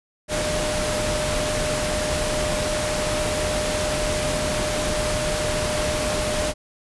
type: tone in noise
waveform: sine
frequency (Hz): 607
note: D#5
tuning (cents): -43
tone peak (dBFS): -25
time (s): 0.28-6.54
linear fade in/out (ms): 50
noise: pink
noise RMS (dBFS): -25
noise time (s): 0.28-6.54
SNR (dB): -3
effects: resampled to 24000 Hz